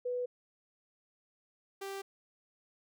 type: tone pair in turn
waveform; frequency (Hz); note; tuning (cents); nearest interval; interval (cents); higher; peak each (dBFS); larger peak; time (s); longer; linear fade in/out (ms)
sine / sawtooth; 493.9 / 392; B4 / G4; 0 / 0; major third; 400; first; -32 / -35; first; 0.05-0.26 / 1.81-2.02; neither; 10
effects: none